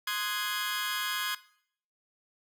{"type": "chord", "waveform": "20% pulse", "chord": "Ab dominant seventh", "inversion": "first", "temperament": "equal", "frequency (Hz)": [1046.5, 1244.5, 1480, 1661.2], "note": ["C6", "Eb6", "Gb6", "Ab6"], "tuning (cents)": [0, 0, 0, 0], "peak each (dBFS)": [-31, -34, -34, -28], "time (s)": [0.07, 1.35], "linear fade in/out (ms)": 5, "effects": ["noise-tail reverb RT60 0.6 s tail -18 dB re dry"]}